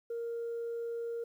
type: tone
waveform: sine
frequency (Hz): 466.2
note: A#4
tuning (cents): 0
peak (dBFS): -33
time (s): 0.1-1.24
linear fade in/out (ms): 5
effects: tanh soft clip ceiling -32 dBFS + 11-bit

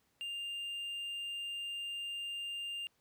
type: tone with hard clipping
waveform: triangle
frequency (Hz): 2800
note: F7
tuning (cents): +4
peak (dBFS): -39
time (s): 0.21-2.87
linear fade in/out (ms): 0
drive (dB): 6
effects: pink hiss -75 dBFS RMS until 3 s + high-pass 80 Hz 12 dB/octave

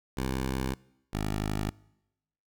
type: tone pair in turn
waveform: 10% pulse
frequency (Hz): 65.41 / 51.9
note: C2 / G#1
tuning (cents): 0 / 0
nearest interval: major third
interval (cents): 400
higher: first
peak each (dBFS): -21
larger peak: neither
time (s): 0.17-0.74 / 1.13-1.7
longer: neither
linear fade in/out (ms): 5
effects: noise-tail reverb RT60 0.9 s tail -24 dB re dry

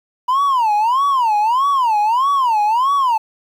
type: tone with vibrato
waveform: triangle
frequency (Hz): 970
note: B5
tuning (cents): -31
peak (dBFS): -10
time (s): 0.28-3.18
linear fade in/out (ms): 10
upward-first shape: sine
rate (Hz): 1.6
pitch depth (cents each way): 270
effects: tanh soft clip ceiling -6 dBFS + 8-bit

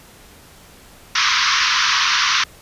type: band-pass noise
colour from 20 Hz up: pink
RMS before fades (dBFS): -17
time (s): 1.15-2.44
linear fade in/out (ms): 5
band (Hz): 1000 to 6100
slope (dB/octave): 96
effects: pink hiss -45 dBFS RMS until 2.61 s + resampled to 32000 Hz

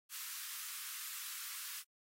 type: high-pass noise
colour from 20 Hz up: white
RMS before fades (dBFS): -45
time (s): 0.09-1.84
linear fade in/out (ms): 50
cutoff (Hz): 1100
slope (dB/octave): 48
effects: AAC 48 kbps

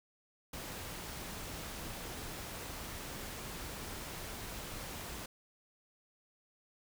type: noise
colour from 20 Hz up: pink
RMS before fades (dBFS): -44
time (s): 0.53-5.26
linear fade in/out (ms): 5
effects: none

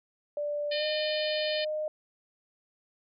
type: tone with pitch glide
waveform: sine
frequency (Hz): 587.3 to 613.3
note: D5 to D#5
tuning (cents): 0 to -25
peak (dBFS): -29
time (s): 0.37-1.88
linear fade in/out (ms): 2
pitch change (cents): +75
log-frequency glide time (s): 0.73-0.85
type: harmonic tone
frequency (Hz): 606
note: D#5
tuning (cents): -46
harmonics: 3 / 4 / 5 / 6 / 7 / 8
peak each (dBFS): -39 / -39 / -36 / -39 / -37 / -41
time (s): 0.71-1.65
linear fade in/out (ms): 10
effects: none

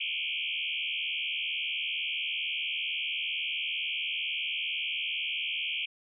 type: tone with frequency modulation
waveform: sine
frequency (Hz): 2781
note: F7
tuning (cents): -8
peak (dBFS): -30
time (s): 0-5.86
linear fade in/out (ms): 10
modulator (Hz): 77.8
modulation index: 6.2
effects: none

